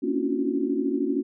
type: tone cluster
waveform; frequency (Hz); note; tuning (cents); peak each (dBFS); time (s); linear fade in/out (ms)
sine; 231.2 / 273.8 / 286.7 / 335.5 / 367.8; A#3 / C#4 / D4 / E4 / F#4; -14 / -21 / -42 / +31 / -10; -31 / -27 / -28 / -32 / -29; 0.02-1.23; 20
effects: none